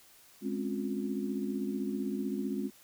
sine chord, Db major seventh, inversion second, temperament equal with one note detuned, 207.7 / 261.6 / 277.2 / 356.4 Hz, Ab3 / C4 / Db4 / F4, 0 / 0 / 0 / +35 cents, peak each -35 / -37 / -38 / -39 dBFS, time 0.41-2.71 s, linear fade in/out 50 ms, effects white hiss -59 dBFS RMS until 2.83 s

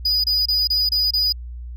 triangle tone bursts, 4944 Hz, D#8, 12 cents flat, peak -15 dBFS, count 6, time 0.05-1.325 s, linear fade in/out 5 ms, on 190 ms, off 27 ms, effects added 60 Hz sine -30 dBFS peak until 1.76 s

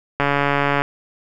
click train, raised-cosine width 0.5 ms, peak -3 dBFS, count 89, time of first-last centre 0.2-0.82 s, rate 142 Hz, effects none

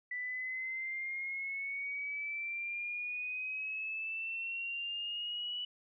sine exponential sweep, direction up, 1975.5 to 2960 Hz, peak -36 dBFS, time 0.11-5.65 s, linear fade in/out 5 ms, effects none

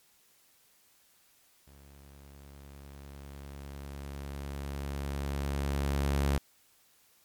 sawtooth tone with level ramp, 70 Hz, C#2, 18 cents sharp, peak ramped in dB -50 to -21 dBFS, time 1.67-6.38 s, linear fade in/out 5 ms, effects white hiss -65 dBFS RMS until 7.24 s + MP3 96 kbps

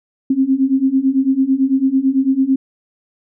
sine beating tone pair, 261.6 / 270.6 Hz, C4 / C#4, 0 / -42 cents, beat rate 9 Hz, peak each -16 / -14 dBFS, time 0.3-2.56 s, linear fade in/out 5 ms, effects none

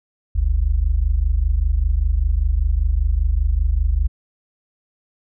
sine tone pair together, 46.2 / 71.3 Hz, F#1 / C#2, -2 / +49 cents, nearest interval minor sixth, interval 751 cents, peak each -17 / -18 dBFS, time 0.35-4.08 s, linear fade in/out 10 ms, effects none

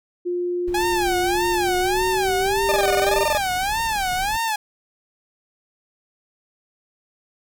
sine tone with pitch glide, 353.9 to 395 Hz, F4 to G4, +23 to +13 cents, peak -21 dBFS, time 0.25-3.25 s, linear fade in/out 20 ms, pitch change +190 cents, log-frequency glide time 1.6-2.62 s
brown noise with tremolo, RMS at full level -34 dBFS, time 0.67-4.38 s, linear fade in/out 10 ms, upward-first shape sine, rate 18 Hz, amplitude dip 35%
sawtooth tone with vibrato, 816 Hz, G#5, 31 cents flat, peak -17 dBFS, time 0.74-4.56 s, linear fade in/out 5 ms, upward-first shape sine, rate 1.7 Hz, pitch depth 200 cents each way
40% pulse tone bursts, 604 Hz, D5, 48 cents sharp, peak -18 dBFS, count 15, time 2.69-3.374 s, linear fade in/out 0 ms, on 26 ms, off 21 ms
effects none

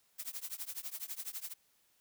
blue noise with tremolo, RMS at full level -39 dBFS, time 0.18-1.54 s, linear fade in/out 20 ms, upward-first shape triangle, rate 12 Hz, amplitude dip 100%, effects white hiss -72 dBFS RMS until 2 s

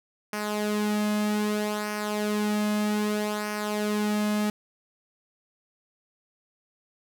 sawtooth tone with flanger, 210 Hz, G#3, 19 cents sharp, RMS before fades -27 dBFS, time 0.33-4.5 s, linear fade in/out 2 ms, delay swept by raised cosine 0.26 to 2.16 ms, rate 0.63 Hz, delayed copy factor -0.6, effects none

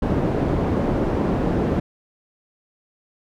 white low-pass noise, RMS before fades -21 dBFS, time 0.02-1.8 s, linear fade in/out 5 ms, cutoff 400 Hz, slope 12 dB/octave, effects none

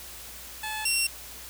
15% pulse tone pair in turn, 864 / 2735 Hz, A5 / F7, -32 / -37 cents, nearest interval octave + minor sixth, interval 1995 cents, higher second, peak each -25 / -16 dBFS, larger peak second, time 0.63-0.85 / 0.85-1.07 s, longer neither, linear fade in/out 5 ms, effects added 60 Hz sine -51 dBFS peak until 1.49 s + white hiss -43 dBFS RMS until 1.49 s

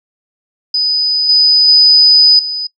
sine tone with level steps, 4988 Hz, D#8, 3 cents sharp, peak -10 / -5 / -3 / -16 dBFS, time 0.74-2.67 s, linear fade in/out 5 ms, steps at 1.29 / 1.68 / 2.39 s, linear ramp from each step 2 ms, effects noise-tail reverb RT60 0.1 s tail -23 dB re dry

